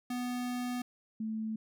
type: tone pair in turn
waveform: square / sine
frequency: 246.9 / 219.5 Hz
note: B3 / A3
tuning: 0 / -4 cents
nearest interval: major second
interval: 204 cents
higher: first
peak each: -34 / -33 dBFS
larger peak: second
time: 0.1-0.82 / 1.2-1.56 s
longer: first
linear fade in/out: 5 ms
effects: none